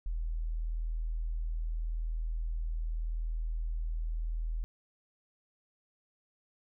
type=tone; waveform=sine; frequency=40.42 Hz; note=E1; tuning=33 cents flat; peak=-31 dBFS; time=0.06-4.64 s; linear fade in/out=0 ms; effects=none